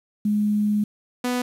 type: tone pair in turn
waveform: sine / sawtooth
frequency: 209.1 / 247.6 Hz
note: G#3 / B3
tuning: +12 / +5 cents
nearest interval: minor third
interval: 293 cents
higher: second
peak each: -18 dBFS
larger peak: neither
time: 0.25-0.84 / 1.24-1.42 s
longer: first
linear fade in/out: 5 ms
effects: resampled to 32000 Hz + 8-bit